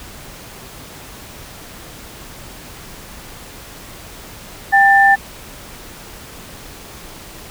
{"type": "tone pair together", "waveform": "sine", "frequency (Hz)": [792, 1778], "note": ["G5", "A6"], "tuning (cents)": [18, 18], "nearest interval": "octave + major second", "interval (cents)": 1400, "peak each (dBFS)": -10, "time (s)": [4.72, 5.16], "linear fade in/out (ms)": 20, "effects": ["pink hiss -36 dBFS RMS until 7.5 s"]}